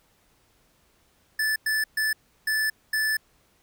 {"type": "tone bursts at uneven times", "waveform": "square", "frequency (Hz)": 1747, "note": "A6", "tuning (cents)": -13, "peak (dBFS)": -23, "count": 5, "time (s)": [[1.39, 1.56], [1.66, 1.84], [1.97, 2.13], [2.47, 2.7], [2.93, 3.17]], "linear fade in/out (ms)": 5, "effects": ["pink hiss -64 dBFS RMS until 3.62 s"]}